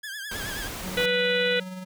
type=tone with vibrato; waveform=sawtooth; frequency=1647 Hz; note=G#6; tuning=15 cents flat; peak=-30 dBFS; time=0.03-0.68 s; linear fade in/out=10 ms; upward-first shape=triangle; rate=9.4 Hz; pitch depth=110 cents each way
type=noise; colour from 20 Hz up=pink; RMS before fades=-35 dBFS; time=0.31-1.06 s; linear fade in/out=5 ms
type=tone with tremolo; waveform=square; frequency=185 Hz; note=F#3; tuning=in tune; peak=-34 dBFS; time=0.82-1.85 s; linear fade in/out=20 ms; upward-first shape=sine; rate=19 Hz; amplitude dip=35%
type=harmonic tone; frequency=492.5 Hz; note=B4; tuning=5 cents flat; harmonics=1 / 3 / 4 / 5 / 6 / 7 / 8; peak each=-24 / -29 / -30 / -31 / -32 / -32 / -33 dBFS; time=0.97-1.6 s; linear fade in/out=5 ms
effects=none